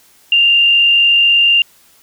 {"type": "tone with frequency modulation", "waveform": "sine", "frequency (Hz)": 2794, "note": "F7", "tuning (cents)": 0, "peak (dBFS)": -7, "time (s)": [0.32, 1.62], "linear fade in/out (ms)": 2, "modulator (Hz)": 43.9, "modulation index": 0.72, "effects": ["white hiss -49 dBFS RMS until 2.02 s"]}